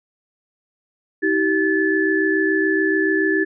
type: tone cluster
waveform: sine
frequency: 319.5 / 386.5 / 1733 Hz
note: D#4 / G4 / A6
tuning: +46 / -24 / -27 cents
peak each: -20 dBFS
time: 1.22-3.45 s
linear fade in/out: 20 ms
effects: none